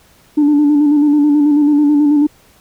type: tone with vibrato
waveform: sine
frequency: 293.7 Hz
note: D4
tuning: in tune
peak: -6 dBFS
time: 0.37-2.27 s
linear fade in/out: 10 ms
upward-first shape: square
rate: 9.2 Hz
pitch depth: 34 cents each way
effects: tanh soft clip ceiling -5 dBFS + pink hiss -49 dBFS RMS until 2.6 s